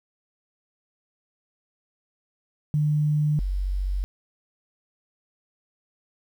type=tone pair in turn; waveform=sine; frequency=150 / 47.25 Hz; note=D3 / F#1; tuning=+37 / +37 cents; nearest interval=octave + minor sixth; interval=2000 cents; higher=first; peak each=-19 / -23 dBFS; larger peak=first; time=2.74-3.39 / 3.39-4.04 s; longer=neither; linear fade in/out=0 ms; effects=9-bit